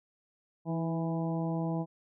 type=harmonic tone with a mistuned harmonic; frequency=165 Hz; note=E3; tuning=2 cents sharp; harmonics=1 / 2 / 3 / 4 / 5 / 6; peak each=-31 / -36 / -42 / -40 / -42 / -46 dBFS; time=0.65-1.86 s; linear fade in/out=50 ms; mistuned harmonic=2; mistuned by=-28 cents; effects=none